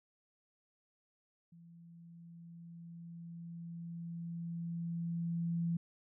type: tone with level ramp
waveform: sine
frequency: 168.9 Hz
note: E3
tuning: 42 cents sharp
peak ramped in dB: -55 to -31 dBFS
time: 1.52-5.77 s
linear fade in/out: 5 ms
effects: none